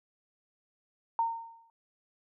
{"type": "tone with exponential decay", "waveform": "sine", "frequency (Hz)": 917, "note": "A#5", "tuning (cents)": -29, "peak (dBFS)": -23, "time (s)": [1.19, 1.7], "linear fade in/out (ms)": 1, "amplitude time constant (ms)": 110, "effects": []}